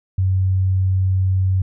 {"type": "tone", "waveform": "sine", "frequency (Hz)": 94.2, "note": "F#2", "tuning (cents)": 32, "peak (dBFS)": -14, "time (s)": [0.18, 1.62], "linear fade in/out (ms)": 5, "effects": []}